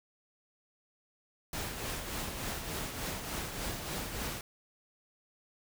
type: noise with tremolo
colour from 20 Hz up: pink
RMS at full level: -36 dBFS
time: 1.53-4.41 s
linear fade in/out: 2 ms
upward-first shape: triangle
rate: 3.4 Hz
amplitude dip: 50%
effects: none